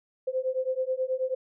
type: beating tone pair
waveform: sine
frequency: 513 / 522.3 Hz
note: C5 / C5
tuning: -34 / -3 cents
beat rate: 9.3 Hz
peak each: -29 dBFS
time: 0.27-1.35 s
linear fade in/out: 10 ms
effects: none